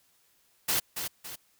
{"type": "noise with echo", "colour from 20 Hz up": "white", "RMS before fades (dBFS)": -27, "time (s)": [0.68, 0.8], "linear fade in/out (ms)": 10, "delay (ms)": 280, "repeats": 2, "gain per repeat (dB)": -7, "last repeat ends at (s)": 1.36, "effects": ["white hiss -67 dBFS RMS until 1.59 s"]}